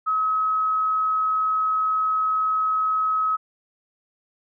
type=tone; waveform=sine; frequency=1279 Hz; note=D#6; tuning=47 cents sharp; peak=-19 dBFS; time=0.06-3.37 s; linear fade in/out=20 ms; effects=none